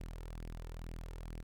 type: tone with flanger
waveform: sawtooth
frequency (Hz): 41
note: E1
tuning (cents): -9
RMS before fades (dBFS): -45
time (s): 0-1.43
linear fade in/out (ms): 10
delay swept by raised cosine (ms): 0.37 to 2.27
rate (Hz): 2.2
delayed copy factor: +0.5
effects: none